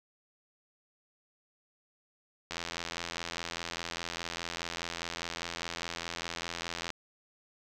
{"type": "click train", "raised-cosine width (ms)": 0.2, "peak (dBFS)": -18, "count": 374, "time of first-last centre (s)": [2.51, 6.903], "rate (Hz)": 84.9, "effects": []}